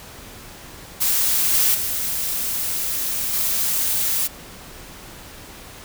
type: noise with level steps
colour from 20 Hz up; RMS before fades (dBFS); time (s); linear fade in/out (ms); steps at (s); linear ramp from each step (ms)
blue; -19 / -17 / -24 / -21; 1-4.28; 20; 1.53 / 1.74 / 3.33; 10
effects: pink hiss -40 dBFS RMS until 5.84 s